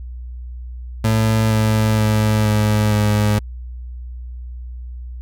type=tone with pitch steps; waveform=30% pulse; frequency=110.5 / 109.1 / 107.73 / 106.37 / 105.02 Hz; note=A2 / A2 / A2 / G#2 / G#2; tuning=+8 / -14 / -36 / +42 / +20 cents; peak=-11 dBFS; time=1.04-3.39 s; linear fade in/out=5 ms; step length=470 ms; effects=added 61 Hz sine -28 dBFS peak until 5.21 s